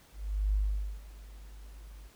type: tone with ADSR envelope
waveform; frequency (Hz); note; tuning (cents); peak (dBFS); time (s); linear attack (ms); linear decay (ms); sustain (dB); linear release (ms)
sine; 50.7; G#1; -41; -24; 0.12-2.1; 410; 470; -21; 38
effects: pink hiss -60 dBFS RMS until 2.15 s